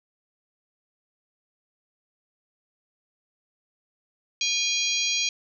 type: harmonic tone with a mistuned harmonic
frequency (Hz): 815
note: G#5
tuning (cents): -33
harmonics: 3 / 4 / 5 / 6 / 7 / 8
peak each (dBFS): -28 / -29 / -30 / -31 / -31 / -32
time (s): 4.41-5.29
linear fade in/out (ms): 2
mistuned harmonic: 6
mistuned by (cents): -87
effects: none